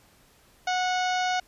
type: harmonic tone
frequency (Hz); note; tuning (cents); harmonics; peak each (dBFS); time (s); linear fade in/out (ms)
733; F#5; -16; 1 / 2 / 3 / 4 / 5 / 6 / 7 / 8 / 9; -25 / -31 / -35 / -37 / -39 / -41 / -42 / -43 / -44; 0.67-1.4; 5
effects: pink hiss -59 dBFS RMS until 1.47 s + resampled to 32000 Hz